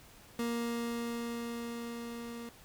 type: tone with level ramp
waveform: 30% pulse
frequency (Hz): 234.6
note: A#3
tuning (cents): +11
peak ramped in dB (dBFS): -29 to -39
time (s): 0.39-2.49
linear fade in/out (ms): 2
effects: pink hiss -57 dBFS RMS until 2.64 s